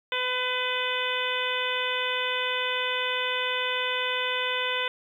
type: harmonic tone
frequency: 503 Hz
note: B4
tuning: 32 cents sharp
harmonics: 1 / 2 / 3 / 4 / 5 / 6 / 7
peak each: -33 / -33 / -33 / -33 / -33 / -33 / -33 dBFS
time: 0.12-4.88 s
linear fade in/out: 2 ms
effects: 10-bit